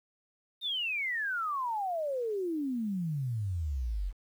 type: exponential sweep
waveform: sine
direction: down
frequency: 3722 to 42.44 Hz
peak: -30 dBFS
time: 0.61-4.13 s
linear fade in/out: 50 ms
effects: 10-bit